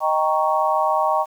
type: chord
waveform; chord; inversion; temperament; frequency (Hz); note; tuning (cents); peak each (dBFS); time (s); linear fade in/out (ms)
sine; Eb dominant seventh; none; equal; 622.3 / 784 / 932.3 / 1108.7; Eb5 / G5 / Bb5 / Db6; 0 / 0 / 0 / 0; -22; 0-1.26; 50
effects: 8-bit